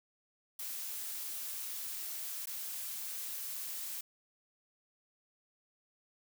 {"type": "noise with dropouts", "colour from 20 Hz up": "blue", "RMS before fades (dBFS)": -41, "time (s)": [0.59, 4.01], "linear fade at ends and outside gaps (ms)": 5, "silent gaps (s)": [2.458, 2.47], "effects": []}